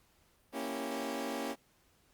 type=chord; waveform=20% pulse; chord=A# diminished seventh; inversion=none; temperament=equal; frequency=233.1 / 277.2 / 329.6 / 392 Hz; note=A#3 / C#4 / E4 / G4; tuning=0 / 0 / 0 / 0 cents; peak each=-36 / -34 / -39 / -38 dBFS; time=0.52-1.56 s; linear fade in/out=50 ms; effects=pink hiss -69 dBFS RMS until 2.13 s + Opus 48 kbps